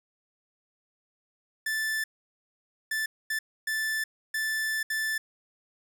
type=tone bursts at uneven times; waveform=45% pulse; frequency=1757 Hz; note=A6; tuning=3 cents flat; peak=-27 dBFS; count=6; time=1.66-2.04 / 2.91-3.06 / 3.3-3.39 / 3.67-4.04 / 4.34-4.83 / 4.9-5.18 s; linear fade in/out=5 ms; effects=none